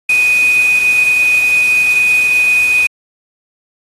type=tone in noise; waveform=sine; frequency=2489 Hz; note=D#7; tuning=in tune; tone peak=-8 dBFS; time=0.09-2.87 s; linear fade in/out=5 ms; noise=white; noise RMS=-26 dBFS; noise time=0.09-2.87 s; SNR=+15 dB; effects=AAC 32 kbps